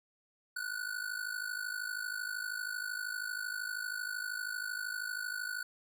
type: ring-modulated tone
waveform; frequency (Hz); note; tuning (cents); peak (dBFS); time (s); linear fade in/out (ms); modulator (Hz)
square; 1480; F#6; 0; -34; 0.56-5.63; 5; 26.4
effects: none